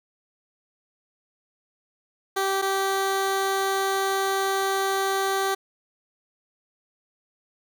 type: tone pair in turn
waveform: 15% pulse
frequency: 388.5 / 388.5 Hz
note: G4 / G4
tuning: -16 / -16 cents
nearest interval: unison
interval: 0 cents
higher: neither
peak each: -16 dBFS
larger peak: neither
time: 2.36-2.62 / 2.62-5.55 s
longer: second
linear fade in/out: 10 ms
effects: none